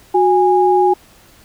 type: tone pair together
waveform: sine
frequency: 366.6 / 823 Hz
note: F#4 / G#5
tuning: -16 / -16 cents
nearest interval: octave + major second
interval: 1400 cents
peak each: -12 dBFS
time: 0.14-0.94 s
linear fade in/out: 10 ms
effects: pink hiss -47 dBFS RMS until 1.44 s